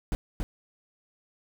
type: noise with echo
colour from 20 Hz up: brown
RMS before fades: -27 dBFS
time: 0.12-0.15 s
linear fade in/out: 0 ms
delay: 280 ms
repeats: 1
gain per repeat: -2 dB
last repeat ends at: 0.43 s
effects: none